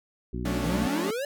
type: harmonic tone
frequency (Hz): 61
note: B1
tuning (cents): -21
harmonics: 1 / 2 / 3 / 4 / 5 / 6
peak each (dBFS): -33 / -36 / -37 / -37 / -41 / -39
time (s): 0.33-0.87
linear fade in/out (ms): 5
type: chord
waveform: sawtooth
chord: D major seventh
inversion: first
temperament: equal with one note detuned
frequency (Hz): 180.35 / 220 / 277.2 / 293.7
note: F#3 / A3 / C#4 / D4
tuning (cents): -44 / 0 / 0 / 0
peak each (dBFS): -30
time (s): 0.45-1.11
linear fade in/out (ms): 5
type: exponential sweep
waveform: square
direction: up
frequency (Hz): 151.7 to 587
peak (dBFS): -29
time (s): 0.64-1.25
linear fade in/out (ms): 2
effects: none